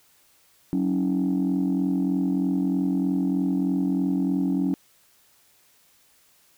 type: tone cluster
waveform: sine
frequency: 185.8 / 276.2 / 319.4 Hz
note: F#3 / C#4 / D#4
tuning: +7 / -6 / +45 cents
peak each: -24 / -22 / -28 dBFS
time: 0.73-4.74 s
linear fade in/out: 0 ms
effects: tanh soft clip ceiling -16 dBFS + white hiss -60 dBFS RMS until 6.57 s